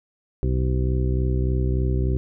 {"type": "harmonic tone", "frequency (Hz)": 63.4, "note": "B1", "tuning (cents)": 46, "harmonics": [1, 2, 3, 4, 5, 6, 8], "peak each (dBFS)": [-21, -24, -34, -34, -34, -30, -41], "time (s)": [0.43, 2.17], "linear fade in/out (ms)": 0, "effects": []}